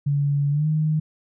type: tone with pitch glide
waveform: sine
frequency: 142.8 to 154.83 Hz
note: D3 to D#3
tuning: -48 to -8 cents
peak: -18 dBFS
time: 0.06-1 s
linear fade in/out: 10 ms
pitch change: +140 cents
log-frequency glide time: 0.5-0.67 s
effects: none